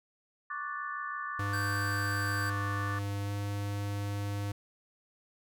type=chord; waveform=sine; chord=D major seventh; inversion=third; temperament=equal; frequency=1108.7 / 1174.7 / 1480 / 1760 Hz; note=C#6 / D6 / F#6 / A6; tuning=0 / 0 / 0 / 0 cents; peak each=-42 / -38 / -43 / -40 dBFS; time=0.5-2.99 s; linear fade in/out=5 ms
type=tone with pitch glide; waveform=square; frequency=100.7 to 101.46 Hz; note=G2 to G#2; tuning=+47 to -40 cents; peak=-33 dBFS; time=1.39-4.52 s; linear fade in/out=5 ms; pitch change=+13 cents; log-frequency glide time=3.24-3.3 s
type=tone; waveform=square; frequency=1553 Hz; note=G6; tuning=17 cents flat; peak=-35 dBFS; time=1.53-2.5 s; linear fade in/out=5 ms
effects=none